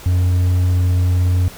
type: tone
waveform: triangle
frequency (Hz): 90.1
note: F#2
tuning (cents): -45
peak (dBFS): -10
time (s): 0.06-1.48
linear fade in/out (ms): 0
effects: pink hiss -37 dBFS RMS until 1.57 s